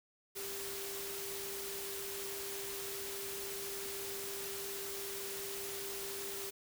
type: tone in noise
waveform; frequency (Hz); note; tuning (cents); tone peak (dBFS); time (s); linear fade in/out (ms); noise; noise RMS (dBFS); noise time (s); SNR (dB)
sine; 395.4; G4; +15; -45; 0.35-6.51; 20; white; -43; 0.35-6.51; -5
effects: none